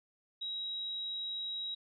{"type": "tone", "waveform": "sine", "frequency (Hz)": 3838, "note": "A#7", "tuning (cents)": 50, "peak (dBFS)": -36, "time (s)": [0.41, 1.75], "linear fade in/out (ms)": 10, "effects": []}